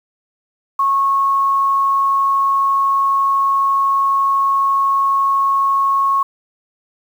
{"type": "tone with quantisation", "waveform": "sine", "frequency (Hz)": 1097, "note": "C#6", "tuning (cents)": -18, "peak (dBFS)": -12, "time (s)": [0.79, 6.23], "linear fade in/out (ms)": 5, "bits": 7, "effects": []}